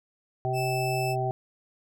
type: harmonic tone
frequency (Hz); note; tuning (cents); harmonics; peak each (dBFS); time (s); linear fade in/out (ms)
128.3; C3; -34; 1 / 3 / 5 / 6; -29 / -32 / -33 / -30; 0.45-1.31; 0
type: tone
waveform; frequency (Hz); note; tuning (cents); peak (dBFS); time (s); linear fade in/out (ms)
sawtooth; 2634; E7; -2; -30; 0.53-1.16; 50
effects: none